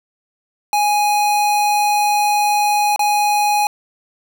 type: tone with dropouts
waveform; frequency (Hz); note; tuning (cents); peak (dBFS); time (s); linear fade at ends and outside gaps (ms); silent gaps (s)
square; 830.6; G#5; 0; -14; 0.73-3.67; 1; 2.961-2.993
effects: none